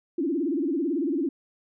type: tone with vibrato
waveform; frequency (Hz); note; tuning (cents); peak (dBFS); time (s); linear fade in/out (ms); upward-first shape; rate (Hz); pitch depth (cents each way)
sine; 307.2; D#4; -22; -23; 0.18-1.29; 5; sine; 18; 250
effects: none